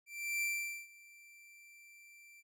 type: tone with ADSR envelope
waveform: 45% pulse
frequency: 2349 Hz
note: D7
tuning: in tune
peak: -32 dBFS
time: 0.06-2.43 s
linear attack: 360 ms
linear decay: 450 ms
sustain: -24 dB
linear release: 37 ms
effects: none